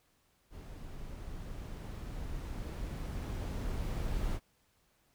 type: noise with level ramp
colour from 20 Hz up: brown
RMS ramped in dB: -46 to -34 dBFS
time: 0.5-4.4 s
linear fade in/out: 50 ms
effects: pink hiss -72 dBFS RMS until 5.14 s